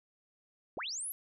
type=linear sweep; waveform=sine; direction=up; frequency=204 to 11860 Hz; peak=-36 dBFS; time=0.77-1.12 s; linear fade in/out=0 ms; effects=none